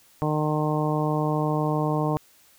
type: harmonic tone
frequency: 152.3 Hz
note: D#3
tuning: 37 cents flat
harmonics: 1 / 2 / 3 / 4 / 5 / 6 / 7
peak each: -25 / -28 / -30 / -31 / -32 / -33 / -33 dBFS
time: 0.22-2.17 s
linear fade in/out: 0 ms
effects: white hiss -57 dBFS RMS until 2.58 s